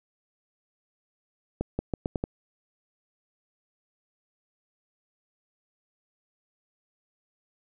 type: accelerating click train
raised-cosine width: 2 ms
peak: -14 dBFS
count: 6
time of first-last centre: 1.61-2.239 s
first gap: 180 ms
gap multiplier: 0.82
effects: none